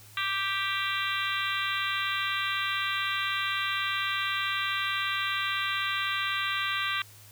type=harmonic tone with a mistuned harmonic; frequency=392 Hz; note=G4; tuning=in tune; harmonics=3 / 4 / 5 / 6 / 7 / 8 / 9 / 10; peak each=-33 / -34 / -35 / -36 / -36 / -37 / -38 / -38 dBFS; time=0.17-7.02 s; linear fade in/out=2 ms; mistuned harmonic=8; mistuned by=+33 cents; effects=added 104 Hz sine -53 dBFS peak until 7.31 s + white hiss -53 dBFS RMS until 7.31 s